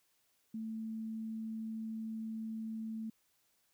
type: tone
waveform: sine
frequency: 221.7 Hz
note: A3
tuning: 13 cents sharp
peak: -38 dBFS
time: 0.54-3.1 s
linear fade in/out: 5 ms
effects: white hiss -75 dBFS RMS until 3.73 s